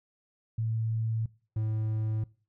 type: tone pair in turn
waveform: sine / triangle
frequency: 112.1 / 109.1 Hz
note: A2 / A2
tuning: +33 / -14 cents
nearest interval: unison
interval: 47 cents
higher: first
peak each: -27 / -25 dBFS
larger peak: second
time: 0.58-1.26 / 1.56-2.24 s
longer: neither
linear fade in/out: 5 ms
effects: noise-tail reverb RT60 0.4 s tail -22 dB re dry